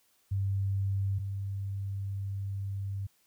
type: tone pair in turn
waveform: sine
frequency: 98 / 98.5 Hz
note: G2 / G2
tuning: 0 / +9 cents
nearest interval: unison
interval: 9 cents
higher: second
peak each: -27 / -32 dBFS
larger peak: first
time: 0.31-1.19 / 1.19-3.07 s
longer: second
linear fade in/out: 10 ms
effects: white hiss -69 dBFS RMS until 3.26 s